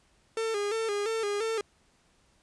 45% pulse tone with vibrato, 428.2 Hz, A4, 47 cents flat, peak -28 dBFS, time 0.37-1.61 s, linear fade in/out 2 ms, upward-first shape square, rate 2.9 Hz, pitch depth 81 cents each way, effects pink hiss -66 dBFS RMS until 2.42 s + resampled to 22050 Hz

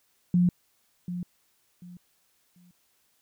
sine tone with echo, 177.3 Hz, F3, 26 cents sharp, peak -18 dBFS, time 0.34-0.49 s, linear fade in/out 2 ms, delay 740 ms, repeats 3, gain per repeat -12 dB, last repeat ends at 2.71 s, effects white hiss -69 dBFS RMS until 3.21 s

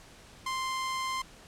sawtooth tone, 1046.5 Hz, C6, in tune, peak -27 dBFS, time 0.46-1.22 s, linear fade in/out 5 ms, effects pink hiss -53 dBFS RMS until 1.47 s + low-pass 9000 Hz 12 dB/octave

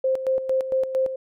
sine tone with tremolo, 525 Hz, C5, 6 cents sharp, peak -18 dBFS, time 0.04-1.16 s, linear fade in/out 5 ms, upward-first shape square, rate 4.4 Hz, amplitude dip 65%, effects none

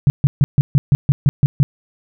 sine tone bursts, 140 Hz, C#3, 18 cents sharp, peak -7 dBFS, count 10, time 0.07-1.63 s, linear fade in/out 0 ms, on 30 ms, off 140 ms, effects none

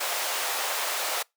pink high-pass noise, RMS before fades -29 dBFS, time 0-1.23 s, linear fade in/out 10 ms, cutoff 560 Hz, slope 24 dB/octave, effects noise-tail reverb RT60 0.2 s tail -26 dB re dry

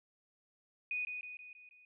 sine tone with echo, 2481 Hz, D#7, 6 cents flat, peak -34 dBFS, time 0.91-1.05 s, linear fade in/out 2 ms, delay 160 ms, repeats 5, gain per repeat -5 dB, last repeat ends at 1.85 s, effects none

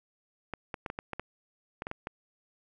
clicks, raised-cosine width 0.5 ms, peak -20 dBFS, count 11, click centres 0.537 / 0.742 / 0.862 / 0.901 / 0.989 / 1.133 / 1.196 / 1.821 / 1.869 / 1.914 / 2.071 s, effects none

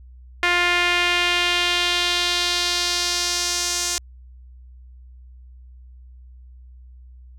sawtooth tone with band-pass filter sweep, 351.8 Hz, F4, 13 cents sharp, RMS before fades -21 dBFS, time 0.43-3.98 s, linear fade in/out 0 ms, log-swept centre 2100 to 6600 Hz, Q 1.9, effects added 62 Hz sine -41 dBFS peak until 7.38 s

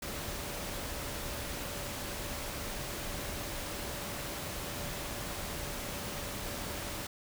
sine tone in noise, 577 Hz, D5, 31 cents flat, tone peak -49 dBFS, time 0.02-7.07 s, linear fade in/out 5 ms, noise pink, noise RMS -39 dBFS, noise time 0.02-7.07 s, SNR -13 dB, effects none

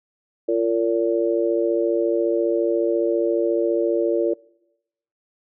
harmonic tone, 114.5 Hz, A#2, 31 cents flat, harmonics 3 / 4 / 5, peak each -21 / -22 / -23 dBFS, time 0.48-4.34 s, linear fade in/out 10 ms, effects noise-tail reverb RT60 0.9 s tail -24 dB re dry

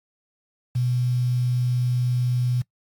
sine tone with quantisation, 124 Hz, B2, 7 cents sharp, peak -19 dBFS, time 0.75-2.62 s, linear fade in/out 10 ms, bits 7, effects noise-tail reverb RT60 0.1 s tail -21 dB re dry + MP3 96 kbps

